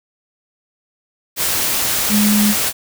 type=tone in noise; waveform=sine; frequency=208.7 Hz; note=G#3; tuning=9 cents sharp; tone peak=-12 dBFS; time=2.09-2.55 s; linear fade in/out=50 ms; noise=white; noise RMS=-18 dBFS; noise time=1.36-2.73 s; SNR=+3 dB; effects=none